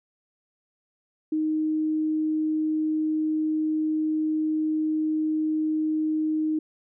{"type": "tone", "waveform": "sine", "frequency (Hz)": 311.1, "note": "D#4", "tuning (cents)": 0, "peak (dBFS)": -22, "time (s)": [1.32, 6.59], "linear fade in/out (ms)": 5, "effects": []}